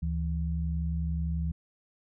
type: tone pair together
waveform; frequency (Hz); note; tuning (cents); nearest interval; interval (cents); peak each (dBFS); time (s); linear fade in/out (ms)
sine; 73.51 / 164.81; D2 / E3; +2 / 0; octave + major second; 1398; -29 / -32; 0.02-1.52; 10
effects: none